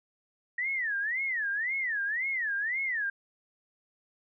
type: tone with vibrato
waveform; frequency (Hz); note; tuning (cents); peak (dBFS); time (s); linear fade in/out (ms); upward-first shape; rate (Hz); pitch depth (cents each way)
sine; 1864.7; A#6; 0; -28; 0.58-3.1; 5; sine; 1.9; 270
effects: none